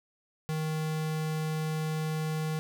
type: tone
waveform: square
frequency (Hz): 156.5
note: D#3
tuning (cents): +10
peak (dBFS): -30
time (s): 0.49-2.59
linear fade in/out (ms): 0
effects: none